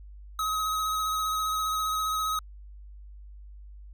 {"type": "tone with vibrato", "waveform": "square", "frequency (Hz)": 1271, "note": "D#6", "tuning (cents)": 36, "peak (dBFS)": -27, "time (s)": [0.39, 2.39], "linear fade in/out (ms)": 2, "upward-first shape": "sine", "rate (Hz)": 15, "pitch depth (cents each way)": 16, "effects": ["added 50 Hz sine -43 dBFS peak until 3.93 s"]}